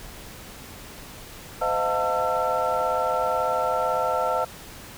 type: tone cluster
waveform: sine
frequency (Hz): 512 / 628 / 706 / 894 / 1344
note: C5 / D#5 / F5 / A5 / E6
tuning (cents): -38 / +16 / +19 / +27 / +33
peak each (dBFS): -27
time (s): 1.61-4.45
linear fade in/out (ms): 10
effects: tanh soft clip ceiling -13 dBFS + pink hiss -42 dBFS RMS until 4.97 s